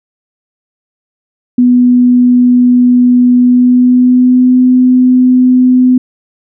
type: tone with pitch glide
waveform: sine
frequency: 246.9 to 252.8 Hz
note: B3 to B3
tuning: 0 to +41 cents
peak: -3 dBFS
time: 1.58-5.98 s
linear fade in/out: 5 ms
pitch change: +41 cents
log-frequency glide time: 3.38-4.59 s
effects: none